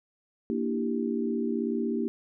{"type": "chord", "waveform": "sine", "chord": "E half-diminished seventh", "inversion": "second", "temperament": "equal", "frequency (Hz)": [233.1, 293.7, 329.6, 392], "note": ["Bb3", "D4", "E4", "G4"], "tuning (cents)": [0, 0, 0, 0], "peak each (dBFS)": [-29, -34, -34, -32], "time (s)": [0.5, 2.08], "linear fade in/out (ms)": 0, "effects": []}